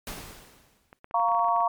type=noise with exponential decay; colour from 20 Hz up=pink; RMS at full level=-35 dBFS; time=0.07-0.99 s; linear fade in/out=1 ms; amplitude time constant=200 ms
type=clicks; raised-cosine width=0.5 ms; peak=-31 dBFS; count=12; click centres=0.929 / 1.044 / 1.111 / 1.198 / 1.286 / 1.318 / 1.348 / 1.393 / 1.445 / 1.485 / 1.563 / 1.605 s
type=chord; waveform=sine; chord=Bb minor; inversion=second; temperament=equal with one note detuned; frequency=698.5 / 932.3 / 1119.7 Hz; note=F5 / Bb5 / Db6; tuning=0 / 0 / +17 cents; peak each=-25 dBFS; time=1.14-1.68 s; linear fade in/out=5 ms
effects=MP3 96 kbps